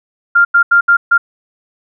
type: tone bursts at uneven times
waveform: sine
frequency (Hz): 1396.9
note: F6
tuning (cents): 0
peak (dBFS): -5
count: 5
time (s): 0.35-0.45 / 0.54-0.63 / 0.71-0.81 / 0.88-0.97 / 1.11-1.18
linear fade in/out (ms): 10
effects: none